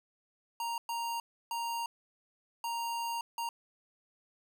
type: tone bursts at uneven times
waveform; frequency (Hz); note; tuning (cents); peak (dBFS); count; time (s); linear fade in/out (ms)
square; 932.3; A#5; 0; -34; 5; 0.6-0.78 / 0.89-1.2 / 1.51-1.86 / 2.64-3.21 / 3.38-3.49; 2
effects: none